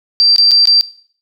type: tone with dropouts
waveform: sine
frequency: 4699 Hz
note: D8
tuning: in tune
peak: -6 dBFS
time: 0.2-0.81 s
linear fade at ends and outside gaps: 0 ms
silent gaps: 0.361-0.382 / 0.51-0.516 / 0.655-0.673 s
effects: noise-tail reverb RT60 0.5 s tail -17 dB re dry